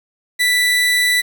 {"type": "tone", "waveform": "30% pulse", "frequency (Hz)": 1975.5, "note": "B6", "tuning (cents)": 0, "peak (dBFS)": -10, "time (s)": [0.39, 1.22], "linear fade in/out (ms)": 20, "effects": ["7-bit"]}